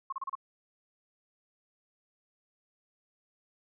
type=tone bursts; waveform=sine; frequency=1078 Hz; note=C#6; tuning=49 cents flat; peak=-32 dBFS; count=5; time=0.1-0.353 s; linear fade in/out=5 ms; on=25 ms; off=32 ms; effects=none